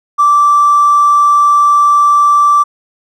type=tone with hard clipping; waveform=triangle; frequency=1168 Hz; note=D6; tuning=10 cents flat; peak=-5 dBFS; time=0.18-2.64 s; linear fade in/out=20 ms; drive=3 dB; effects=none